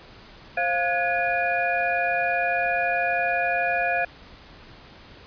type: tone cluster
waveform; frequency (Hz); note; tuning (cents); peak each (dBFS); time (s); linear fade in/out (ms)
sine; 530 / 698 / 1457 / 1680 / 2443; C5 / F5 / F#6 / G#6 / D#7; +22 / -1 / -27 / +19 / -32; -31 / -24 / -32 / -27 / -28; 0.57-4.05; 5
effects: pink hiss -47 dBFS RMS until 5.26 s + resampled to 11025 Hz